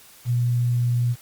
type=tone with quantisation; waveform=sine; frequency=121.2 Hz; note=B2; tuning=32 cents flat; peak=-18 dBFS; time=0.25-1.16 s; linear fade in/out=50 ms; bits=8; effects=white hiss -49 dBFS RMS until 1.21 s + Opus 48 kbps